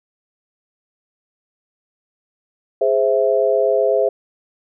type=chord; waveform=sine; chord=Ab augmented; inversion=none; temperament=equal; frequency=415.3 / 523.3 / 659.3 Hz; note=Ab4 / C5 / E5; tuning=0 / 0 / 0 cents; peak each=-18 / -17 / -18 dBFS; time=2.81-4.09 s; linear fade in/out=5 ms; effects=none